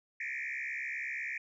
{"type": "tone with frequency modulation", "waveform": "sine", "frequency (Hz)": 2093, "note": "C7", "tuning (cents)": 0, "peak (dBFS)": -34, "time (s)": [0.2, 1.38], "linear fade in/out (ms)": 5, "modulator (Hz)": 68, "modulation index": 4.7, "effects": ["tanh soft clip ceiling -31 dBFS"]}